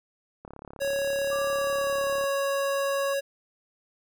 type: click train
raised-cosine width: 1 ms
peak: -28 dBFS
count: 64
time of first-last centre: 0.45-2.24 s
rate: 35.2 Hz
type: tone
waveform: square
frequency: 554.4 Hz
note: C#5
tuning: in tune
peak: -26 dBFS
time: 0.8-3.21 s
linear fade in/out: 20 ms
type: tone with pitch glide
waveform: sine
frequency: 1173 to 1107.2 Hz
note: D6 to C#6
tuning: -2 to -2 cents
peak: -32 dBFS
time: 1.31-3.14 s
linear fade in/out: 10 ms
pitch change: -100 cents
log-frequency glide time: 1.47-2.08 s
effects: none